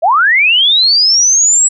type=linear sweep; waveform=sine; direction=up; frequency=589 to 7850 Hz; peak=-6 dBFS; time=0.02-1.69 s; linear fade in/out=20 ms; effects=none